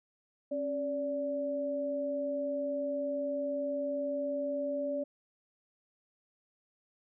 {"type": "tone pair together", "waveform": "sine", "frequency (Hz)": [272.9, 578.3], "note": ["C#4", "D5"], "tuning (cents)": [-27, -27], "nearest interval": "octave + minor second", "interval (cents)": 1300, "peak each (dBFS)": [-37, -32], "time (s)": [0.51, 5.04], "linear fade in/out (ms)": 10, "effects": []}